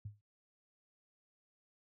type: tone with exponential decay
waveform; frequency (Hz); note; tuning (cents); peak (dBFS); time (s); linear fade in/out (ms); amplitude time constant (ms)
sine; 103.83; G#2; 0; -38; 0.05-0.21; 5; 34
effects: high-pass 60 Hz 12 dB/octave